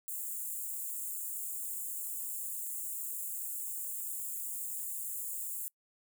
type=high-pass noise; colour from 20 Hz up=white; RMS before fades=-39 dBFS; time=0.08-5.68 s; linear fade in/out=0 ms; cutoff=7000 Hz; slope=96 dB/octave; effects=noise-tail reverb RT60 0.1 s tail -25 dB re dry